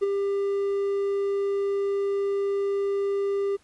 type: tone with ADSR envelope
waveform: triangle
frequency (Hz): 398.2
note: G4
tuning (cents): +27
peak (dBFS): -16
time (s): 0.01-3.57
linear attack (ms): 23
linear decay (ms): 17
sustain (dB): -5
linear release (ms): 18
effects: pink hiss -61 dBFS RMS until 3.63 s + resampled to 24000 Hz